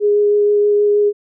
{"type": "tone with vibrato", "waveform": "sine", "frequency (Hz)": 413.4, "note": "G#4", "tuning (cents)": -8, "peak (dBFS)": -10, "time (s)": [0, 1.13], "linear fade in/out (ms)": 50, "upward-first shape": "sine", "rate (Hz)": 6.3, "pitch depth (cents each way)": 8, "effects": []}